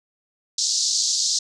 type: band-pass noise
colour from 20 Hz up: pink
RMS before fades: -22 dBFS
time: 0.58-1.39 s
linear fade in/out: 5 ms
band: 4200 to 7200 Hz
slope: 48 dB/octave
effects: none